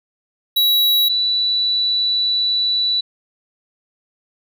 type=tone pair in turn; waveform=square / sine; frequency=3900 / 3954 Hz; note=B7 / B7; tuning=-23 / +1 cents; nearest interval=unison; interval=24 cents; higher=second; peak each=-13 / -15 dBFS; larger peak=first; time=0.56-1.09 / 1.09-3.01 s; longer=second; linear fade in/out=10 ms; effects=none